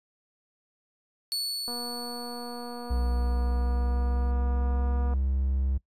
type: tone with exponential decay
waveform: 40% pulse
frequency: 4435 Hz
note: C#8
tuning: in tune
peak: -25 dBFS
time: 1.32-4.31 s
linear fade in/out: 0 ms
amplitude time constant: 650 ms
type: click train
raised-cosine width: 1 ms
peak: -27 dBFS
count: 834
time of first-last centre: 1.68-5.136 s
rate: 241 Hz
type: tone with pitch glide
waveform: triangle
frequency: 61.74 to 66.55 Hz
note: B1 to C2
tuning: 0 to +30 cents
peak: -22 dBFS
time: 2.9-5.78 s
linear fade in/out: 10 ms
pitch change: +130 cents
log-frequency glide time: 3.22-5.07 s
effects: noise-tail reverb RT60 0.1 s tail -20 dB re dry + resampled to 32000 Hz